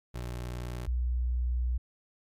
25% pulse / sine tone pair in turn, 60.7 / 61.12 Hz, B1 / B1, -29 / -17 cents, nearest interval unison, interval 12 cents, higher second, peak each -31 / -26 dBFS, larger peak second, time 0.14-0.87 / 0.87-1.78 s, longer second, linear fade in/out 10 ms, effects MP3 96 kbps

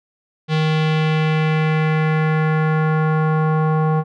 square tone with low-pass filter sweep, 156.4 Hz, D#3, 9 cents sharp, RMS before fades -17 dBFS, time 0.48-4.04 s, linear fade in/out 50 ms, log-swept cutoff 3600 to 1000 Hz, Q 1.9, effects none

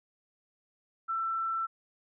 sine tone, 1337 Hz, E6, 24 cents sharp, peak -29 dBFS, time 1.08-1.67 s, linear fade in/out 20 ms, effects none

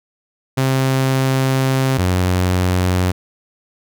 sawtooth tone pair in turn, 132.6 / 91.18 Hz, C3 / F#2, +23 / -25 cents, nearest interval tritone, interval 648 cents, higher first, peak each -10 dBFS, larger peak neither, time 0.57-1.98 / 1.98-3.12 s, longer first, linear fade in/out 10 ms, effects none

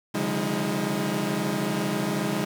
sawtooth tone cluster, 134.3 / 147.1 / 177.2 / 204.6 / 318.1 Hz, C3 / D3 / F3 / G#3 / D#4, +46 / +3 / +25 / -26 / +38 cents, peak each -32 / -30 / -28 / -24 / -27 dBFS, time 0.14-2.45 s, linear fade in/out 10 ms, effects 8-bit

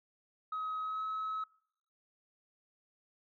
sine tone with pitch glide, 1270 to 1287 Hz, D#6 to E6, +35 to -42 cents, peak -33 dBFS, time 0.52-1.44 s, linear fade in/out 5 ms, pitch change +23 cents, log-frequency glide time 0.81-1.03 s, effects noise-tail reverb RT60 0.7 s tail -23 dB re dry + tanh soft clip ceiling -32 dBFS

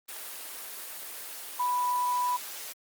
sine tone in noise, 987.8 Hz, B5, in tune, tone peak -25 dBFS, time 1.59-2.37 s, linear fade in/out 10 ms, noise white, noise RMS -40 dBFS, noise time 0.08-2.73 s, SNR +12 dB, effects high-pass 400 Hz 12 dB/octave + Opus 24 kbps

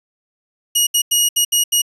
15% pulse tone bursts at uneven times, 2891 Hz, F#7, 41 cents flat, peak -5 dBFS, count 6, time 0.75-0.87 / 0.94-1.02 / 1.11-1.29 / 1.36-1.45 / 1.52-1.64 / 1.72-1.82 s, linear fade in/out 10 ms, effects resampled to 32000 Hz

